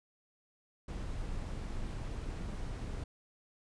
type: noise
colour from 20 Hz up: brown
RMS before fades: -39 dBFS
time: 0.88-3.04 s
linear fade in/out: 5 ms
effects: resampled to 22050 Hz